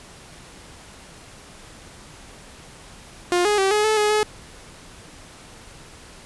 sawtooth tone with pitch steps, 353.7 / 416.6 / 386.6 / 421.5 / 433.7 / 420.2 / 425.5 Hz, F4 / G#4 / G4 / G#4 / A4 / G#4 / G#4, +22 / +5 / -24 / +26 / -25 / +20 / +42 cents, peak -13 dBFS, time 3.32-4.23 s, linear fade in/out 0 ms, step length 130 ms, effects pink hiss -44 dBFS RMS until 6.25 s + resampled to 24000 Hz

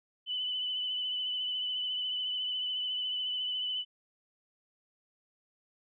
sine tone with vibrato, 3000 Hz, F#7, 23 cents sharp, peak -31 dBFS, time 0.26-3.85 s, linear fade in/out 50 ms, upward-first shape triangle, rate 14 Hz, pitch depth 32 cents each way, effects none

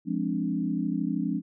sine chord, D half-diminished seventh, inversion first, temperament equal, 174.61 / 207.7 / 261.6 / 293.7 Hz, F3 / Ab3 / C4 / D4, 0 / 0 / 0 / 0 cents, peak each -31 dBFS, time 0.05-1.42 s, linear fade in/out 50 ms, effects none

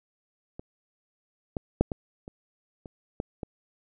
clicks, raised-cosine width 2 ms, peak -25 / -16 / -6 / -17 / -27 / -28 / -16 / -20 dBFS, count 8, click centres 0.595 / 1.568 / 1.81 / 1.918 / 2.279 / 2.858 / 3.201 / 3.432 s, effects none

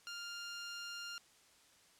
15% pulse tone, 1400 Hz, F6, 4 cents sharp, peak -37 dBFS, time 0.07-1.18 s, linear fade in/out 0 ms, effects white hiss -66 dBFS RMS until 1.99 s + low-pass 9000 Hz 12 dB/octave

